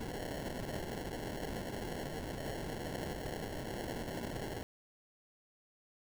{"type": "noise with sample-and-hold", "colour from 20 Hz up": "white", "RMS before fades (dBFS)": -41, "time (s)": [0, 4.63], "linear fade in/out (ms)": 0, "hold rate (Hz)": 1225, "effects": []}